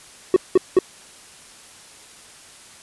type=tone bursts; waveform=triangle; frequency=371 Hz; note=F#4; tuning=5 cents sharp; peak=-7 dBFS; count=3; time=0.34-0.789 s; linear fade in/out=2 ms; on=23 ms; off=190 ms; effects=white hiss -45 dBFS RMS until 2.82 s + resampled to 24000 Hz